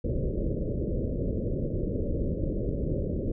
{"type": "low-pass noise", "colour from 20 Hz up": "pink", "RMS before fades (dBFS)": -29, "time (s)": [0.04, 3.32], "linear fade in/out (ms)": 5, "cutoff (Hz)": 580, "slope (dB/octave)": 96, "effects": []}